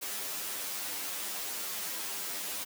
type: noise with comb filter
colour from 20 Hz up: white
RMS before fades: -37 dBFS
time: 0.01-2.65 s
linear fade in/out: 20 ms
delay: 10 ms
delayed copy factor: +1
effects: high-pass 200 Hz 12 dB/octave